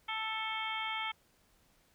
harmonic tone with a mistuned harmonic, 440 Hz, A4, in tune, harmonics 2 / 3 / 4 / 5 / 6 / 7 / 8, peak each -40 / -41 / -48 / -39 / -49 / -41 / -51 dBFS, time 0.08-1.12 s, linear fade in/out 10 ms, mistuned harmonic 7, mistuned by +52 cents, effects pink hiss -69 dBFS RMS until 1.94 s

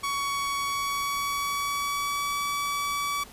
sawtooth tone with pitch glide, 1122 to 1144.9 Hz, C#6 to D6, +21 to -44 cents, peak -23 dBFS, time 0.03-3.24 s, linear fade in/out 10 ms, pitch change +35 cents, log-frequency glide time 0.54-2.42 s, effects pink hiss -48 dBFS RMS until 3.32 s + resampled to 32000 Hz

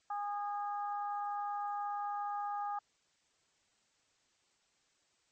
harmonic tone, 409.8 Hz, G#4, 23 cents flat, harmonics 2 / 3 / 4, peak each -36 / -41 / -54 dBFS, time 0.1-2.79 s, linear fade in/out 5 ms, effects white hiss -74 dBFS RMS until 5.31 s + MP3 32 kbps

